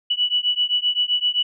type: beating tone pair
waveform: sine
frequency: 2948 / 2955.7 Hz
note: F#7 / F#7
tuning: -7 / -2 cents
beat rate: 7.7 Hz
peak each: -21 dBFS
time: 0.1-1.43 s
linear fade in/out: 10 ms
effects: none